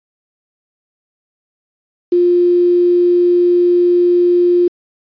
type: tone with quantisation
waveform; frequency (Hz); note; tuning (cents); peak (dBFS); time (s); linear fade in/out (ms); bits
sine; 352.3; F4; +15; -8; 2.12-4.68; 5; 6
effects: resampled to 11025 Hz